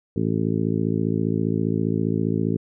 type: harmonic tone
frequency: 55 Hz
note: A1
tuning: in tune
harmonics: 2 / 3 / 4 / 5 / 6 / 7 / 8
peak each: -27 / -25 / -26 / -27 / -32 / -29 / -33 dBFS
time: 0.16-2.57 s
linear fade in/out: 5 ms
effects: none